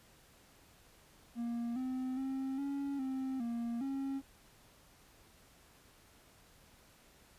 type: tone with pitch steps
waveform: triangle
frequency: 235.4 / 257.6 / 266.5 / 279.5 / 263.7 / 234.4 / 272 Hz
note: A#3 / C4 / C4 / C#4 / C4 / A#3 / C#4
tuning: +17 / -27 / +32 / +14 / +14 / +10 / -33 cents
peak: -33 dBFS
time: 1.35-4.22 s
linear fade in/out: 50 ms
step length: 410 ms
effects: pink hiss -63 dBFS RMS until 7.38 s + resampled to 32000 Hz